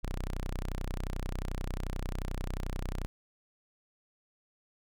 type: tone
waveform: sawtooth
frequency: 31.31 Hz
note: B0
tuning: 25 cents sharp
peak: -29 dBFS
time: 0.03-3.06 s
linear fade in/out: 0 ms
effects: none